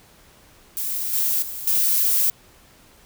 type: noise with level steps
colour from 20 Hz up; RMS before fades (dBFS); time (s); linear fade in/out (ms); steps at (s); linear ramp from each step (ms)
violet; -26 / -21 / -32 / -19; 0.77-2.3; 0; 1.13 / 1.42 / 1.67; 5
effects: pink hiss -52 dBFS RMS until 3.05 s